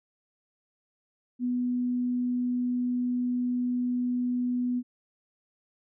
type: tone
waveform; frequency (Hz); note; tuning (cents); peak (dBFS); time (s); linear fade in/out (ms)
sine; 246.9; B3; 0; -25; 1.39-4.83; 50
effects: none